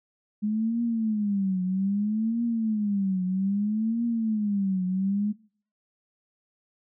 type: tone with vibrato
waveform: sine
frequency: 207.7 Hz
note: G#3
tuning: in tune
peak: -23 dBFS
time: 0.42-5.33 s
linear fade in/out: 20 ms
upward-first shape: triangle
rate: 0.62 Hz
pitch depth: 230 cents each way
effects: noise-tail reverb RT60 0.5 s tail -22 dB re dry